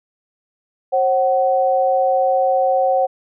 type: tone pair together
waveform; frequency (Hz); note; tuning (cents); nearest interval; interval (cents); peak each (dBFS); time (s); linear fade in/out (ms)
sine; 535.4 / 750; C5 / F#5; +40 / +23; tritone; 583; -16; 0.92-3.07; 20
effects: none